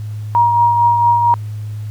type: tone with tremolo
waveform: sine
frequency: 948 Hz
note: A#5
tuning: 29 cents sharp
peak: -7 dBFS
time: 0.35-1.34 s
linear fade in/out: 0 ms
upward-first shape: triangle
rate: 4.4 Hz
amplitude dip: 45%
effects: added 106 Hz sine -22 dBFS peak until 1.9 s + pink hiss -47 dBFS RMS until 1.9 s